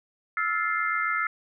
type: chord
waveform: sine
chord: F major seventh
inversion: third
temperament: just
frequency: 1309.6 / 1396.9 / 1746.1 / 2095 Hz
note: E6 / F6 / A6 / C7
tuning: -12 / 0 / -14 / +2 cents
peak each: -28 / -30 / -32 / -29 dBFS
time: 0.37-1.27 s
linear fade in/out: 2 ms
effects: none